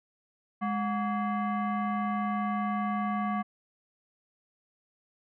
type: tone with frequency modulation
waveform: sine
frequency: 207.7 Hz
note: G#3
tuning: in tune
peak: -27 dBFS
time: 0.61-3.43 s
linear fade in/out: 20 ms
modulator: 935 Hz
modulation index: 1.1
effects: none